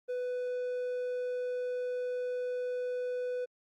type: tone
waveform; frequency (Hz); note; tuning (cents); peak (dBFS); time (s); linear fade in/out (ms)
triangle; 497.2; B4; +12; -30; 0.08-3.46; 20
effects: Opus 32 kbps